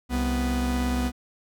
45% pulse tone pair together, 65.93 / 246.9 Hz, C2 / B3, +14 / 0 cents, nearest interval octave + major seventh, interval 2286 cents, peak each -26 dBFS, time 0.09-1.12 s, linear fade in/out 50 ms, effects none

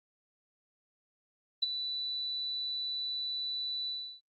sine tone with ADSR envelope, 3971 Hz, B7, 9 cents sharp, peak -23 dBFS, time 1.62-4.21 s, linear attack 10 ms, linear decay 19 ms, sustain -10 dB, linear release 330 ms, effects Opus 32 kbps

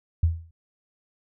sine tone with exponential decay, 82.7 Hz, E2, 6 cents sharp, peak -14 dBFS, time 0.23-0.51 s, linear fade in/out 5 ms, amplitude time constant 59 ms, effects none

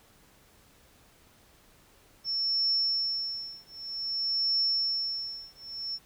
sine tone with tremolo, 5400 Hz, E8, 41 cents sharp, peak -23 dBFS, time 2.24-5.99 s, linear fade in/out 50 ms, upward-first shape triangle, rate 0.53 Hz, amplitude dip 100%, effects pink hiss -60 dBFS RMS until 6.05 s

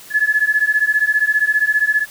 sine beating tone pair, 1706 / 1721 Hz, G#6 / A6, +46 / -39 cents, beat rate 15 Hz, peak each -16 dBFS, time 0.1-2.06 s, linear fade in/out 50 ms, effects white hiss -40 dBFS RMS until 2.1 s

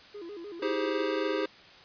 triangle tone with vibrato, 374 Hz, F#4, 19 cents sharp, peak -37 dBFS, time 0.14-1.05 s, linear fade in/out 10 ms, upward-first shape square, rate 6.6 Hz, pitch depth 170 cents each way
square chord, Ab major seventh, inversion second, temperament equal with one note detuned, 319.3 / 392 / 415.3 / 523.3 Hz, Eb4 / G4 / Ab4 / C5, +45 / 0 / 0 / 0 cents, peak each -34 dBFS, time 0.62-1.46 s, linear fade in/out 5 ms
effects white hiss -52 dBFS RMS until 1.84 s + resampled to 11025 Hz

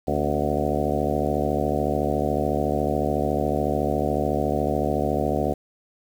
harmonic tone with a mistuned harmonic, 73.9 Hz, D2, 11 cents sharp, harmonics 1 / 2 / 3 / 4 / 5 / 6 / 7 / 8 / 9 / 10, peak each -30 / -30 / -30 / -30 / -30 / -30 / -30 / -30 / -30 / -30 dBFS, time 0.07-5.54 s, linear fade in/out 10 ms, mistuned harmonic 4, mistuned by -70 cents, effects 8-bit

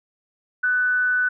sine tone with amplitude modulation, 1494 Hz, F#6, 16 cents sharp, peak -16 dBFS, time 0.63-1.29 s, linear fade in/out 10 ms, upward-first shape sine, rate 252 Hz, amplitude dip 30%, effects none

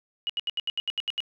sine tone bursts, 2900 Hz, F#7, 35 cents flat, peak -25 dBFS, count 10, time 0.27-1.204 s, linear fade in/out 0 ms, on 25 ms, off 76 ms, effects none

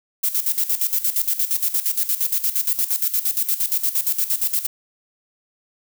violet noise with tremolo, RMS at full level -19 dBFS, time 0.23-4.67 s, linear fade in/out 10 ms, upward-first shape square, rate 8.6 Hz, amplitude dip 75%, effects none

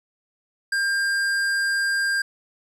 sine tone with hard clipping, 1599 Hz, G6, 34 cents sharp, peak -22 dBFS, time 0.72-2.22 s, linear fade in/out 5 ms, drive 12 dB, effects none

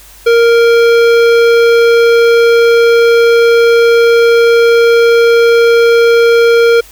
sine tone with hard clipping, 466.2 Hz, A#4, in tune, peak -6 dBFS, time 0.26-6.81 s, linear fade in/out 10 ms, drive 15 dB, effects added 50 Hz sine -40 dBFS peak until 6.91 s + white hiss -38 dBFS RMS until 6.91 s

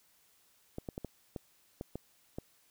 clicks, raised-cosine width 2 ms, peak -25 dBFS, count 8, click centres 0.784 / 0.888 / 0.979 / 1.047 / 1.362 / 1.811 / 1.956 / 2.385 s, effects white hiss -68 dBFS RMS until 2.7 s

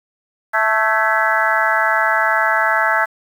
harmonic tone with a mistuned harmonic, 220 Hz, A3, in tune, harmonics 3 / 4 / 5 / 6 / 7 / 8 / 9, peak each -22 / -20 / -25 / -20 / -20 / -20 / -23 dBFS, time 0.53-3.06 s, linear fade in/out 20 ms, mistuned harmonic 8, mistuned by -78 cents, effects 7-bit

